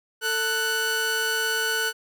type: tone pair together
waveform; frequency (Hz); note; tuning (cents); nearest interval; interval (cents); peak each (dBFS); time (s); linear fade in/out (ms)
sawtooth; 445.7 / 1484; A4 / F#6; +22 / +5; octave + major sixth; 2083; -26 / -20; 0.21-1.93; 50
effects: none